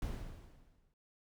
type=noise with exponential decay; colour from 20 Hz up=brown; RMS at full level=-36 dBFS; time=0.02-0.94 s; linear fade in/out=2 ms; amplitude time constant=200 ms; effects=none